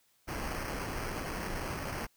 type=noise with sample-and-hold; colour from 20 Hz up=pink; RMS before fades=-37 dBFS; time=0.27-2.07 s; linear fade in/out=20 ms; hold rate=3675 Hz; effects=white hiss -70 dBFS RMS until 2.16 s